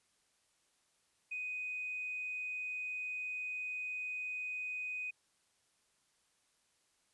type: tone with tanh clipping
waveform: triangle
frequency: 2497 Hz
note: D#7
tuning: 6 cents sharp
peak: -37 dBFS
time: 1.31-5.11 s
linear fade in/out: 10 ms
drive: 1 dB
effects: white hiss -75 dBFS RMS until 7.13 s + resampled to 24000 Hz